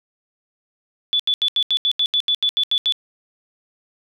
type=tone bursts; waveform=sine; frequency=3458 Hz; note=A7; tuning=31 cents flat; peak=-15 dBFS; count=13; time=1.13-2.923 s; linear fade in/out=0 ms; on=65 ms; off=79 ms; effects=none